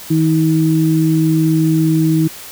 sine tone pair together, 159.35 / 318.7 Hz, D#3 / D#4, +42 / +42 cents, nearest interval octave, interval 1200 cents, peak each -13 dBFS, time 0.1-2.28 s, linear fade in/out 10 ms, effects white hiss -33 dBFS RMS until 2.51 s

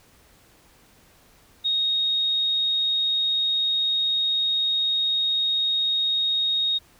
sine tone, 3736 Hz, A#7, 3 cents sharp, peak -20 dBFS, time 1.64-6.79 s, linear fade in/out 20 ms, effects pink hiss -56 dBFS RMS until 6.99 s

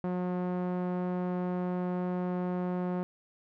sawtooth tone with low-pass filter, 180.2 Hz, F#3, 45 cents flat, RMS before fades -32 dBFS, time 0.04-3.03 s, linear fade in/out 0 ms, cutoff 1000 Hz, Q 0.8, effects none

